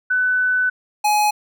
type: tone pair in turn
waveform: sine / square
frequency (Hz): 1500 / 840.3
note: F#6 / G#5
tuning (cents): +23 / +20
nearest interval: minor seventh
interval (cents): 1003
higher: first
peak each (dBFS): -15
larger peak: neither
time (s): 0.1-0.7 / 1.04-1.31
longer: first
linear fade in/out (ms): 10
effects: none